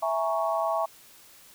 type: chord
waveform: sine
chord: A# half-diminished seventh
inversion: second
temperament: equal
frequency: 659.3 / 830.6 / 932.3 / 1108.7 Hz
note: E5 / G#5 / A#5 / C#6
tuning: 0 / 0 / 0 / 0 cents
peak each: -27 / -31 / -33 / -30 dBFS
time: 0.02-0.86 s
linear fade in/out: 10 ms
effects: white hiss -53 dBFS RMS until 1.54 s